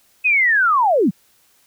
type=linear sweep; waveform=sine; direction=down; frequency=2569 to 147.8 Hz; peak=-12 dBFS; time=0.24-1.11 s; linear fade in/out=20 ms; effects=white hiss -57 dBFS RMS until 1.66 s